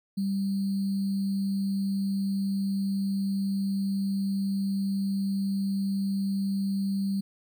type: tone with sample-and-hold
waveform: sine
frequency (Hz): 196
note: G3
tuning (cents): 0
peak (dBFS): -25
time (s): 0.17-7.21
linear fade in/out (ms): 10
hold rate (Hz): 4410
effects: none